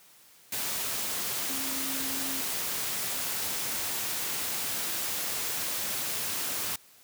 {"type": "tone in noise", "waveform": "sine", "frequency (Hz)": 268.2, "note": "C4", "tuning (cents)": 43, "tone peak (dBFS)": -39, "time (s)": [1.49, 2.41], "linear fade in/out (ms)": 5, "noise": "white", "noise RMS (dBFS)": -32, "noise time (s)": [0.52, 6.76], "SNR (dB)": -10, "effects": ["white hiss -57 dBFS RMS until 7.03 s", "high-pass 80 Hz 12 dB/octave"]}